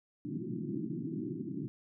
white band-pass noise, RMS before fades -38 dBFS, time 0.25-1.68 s, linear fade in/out 0 ms, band 120 to 360 Hz, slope 96 dB/octave, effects none

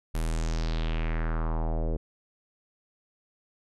square tone with low-pass filter sweep, 40.37 Hz, E1, 35 cents flat, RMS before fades -28 dBFS, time 0.14-1.97 s, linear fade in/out 10 ms, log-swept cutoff 12000 to 460 Hz, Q 2.7, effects none

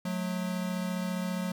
square tone pair together, 181.7 / 216.5 Hz, F#3 / A3, -31 / -28 cents, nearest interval minor third, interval 303 cents, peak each -32 / -37 dBFS, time 0.05-1.52 s, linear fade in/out 5 ms, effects none

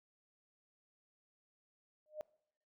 sine tone with exponential growth, 611 Hz, D#5, 32 cents flat, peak -36 dBFS, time 2.06-2.21 s, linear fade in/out 0 ms, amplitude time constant 31 ms, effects noise-tail reverb RT60 0.7 s tail -23 dB re dry

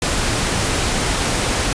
pink noise, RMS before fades -19 dBFS, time 0.02-1.73 s, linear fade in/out 2 ms, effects resampled to 22050 Hz

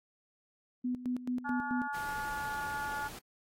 sine tone with tremolo, 249 Hz, B3, 14 cents sharp, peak -30 dBFS, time 0.84-1.88 s, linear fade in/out 10 ms, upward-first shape square, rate 4.6 Hz, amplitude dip 75%
harmonic tone, 286.5 Hz, D4, 43 cents flat, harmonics 3 / 4 / 5 / 6, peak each -37 / -47 / -38 / -50 dBFS, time 1.44-3.09 s, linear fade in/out 20 ms
pink noise, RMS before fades -47 dBFS, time 1.94-3.19 s, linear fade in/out 5 ms
effects AAC 48 kbps

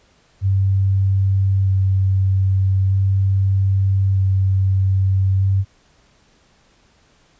sine tone with vibrato, 96.4 Hz, G2, 28 cents flat, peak -13 dBFS, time 0.41-5.65 s, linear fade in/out 50 ms, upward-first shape square, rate 0.4 Hz, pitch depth 10 cents each way, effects pink hiss -56 dBFS RMS until 7.39 s + resampled to 16000 Hz

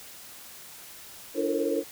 sine tone cluster, 292.6 / 339.4 / 448.3 / 466.4 / 539 Hz, D4 / F4 / A4 / A#4 / C#5, -6 / -49 / +32 / +1 / -49 cents, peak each -31 dBFS, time 1.34-1.84 s, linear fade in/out 50 ms, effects white hiss -46 dBFS RMS until 1.91 s

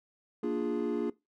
triangle chord, Bb dominant seventh, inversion none, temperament equal, 233.1 / 293.7 / 349.2 / 415.3 Hz, Bb3 / D4 / F4 / Ab4, 0 / 0 / 0 / 0 cents, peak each -32 dBFS, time 0.43-1.1 s, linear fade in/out 5 ms, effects noise-tail reverb RT60 0.2 s tail -20 dB re dry + tanh soft clip ceiling -19 dBFS

